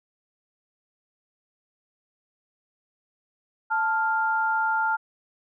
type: tone pair together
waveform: sine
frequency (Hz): 882 / 1396.9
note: A5 / F6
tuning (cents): +4 / 0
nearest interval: minor sixth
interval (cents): 796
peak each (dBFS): -24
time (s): 3.7-4.97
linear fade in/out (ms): 20
effects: none